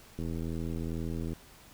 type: click train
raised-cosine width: 3 ms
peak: -24 dBFS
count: 95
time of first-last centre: 0.19-1.332 s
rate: 82.3 Hz
effects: pink hiss -55 dBFS RMS until 1.73 s